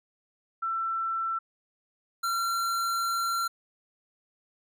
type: tone pair in turn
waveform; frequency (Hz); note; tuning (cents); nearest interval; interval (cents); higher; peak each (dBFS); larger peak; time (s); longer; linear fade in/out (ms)
sine / square; 1340 / 1366.6; E6 / F6; +28 / -38; unison; 34; second; -27; neither; 0.62-1.39 / 2.23-3.48; second; 10
effects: none